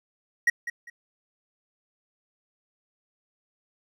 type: tone with echo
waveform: triangle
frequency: 1900 Hz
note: A#6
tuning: 33 cents sharp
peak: -15 dBFS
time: 0.47-0.5 s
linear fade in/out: 5 ms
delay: 200 ms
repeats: 2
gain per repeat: -12 dB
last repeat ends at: 0.9 s
effects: none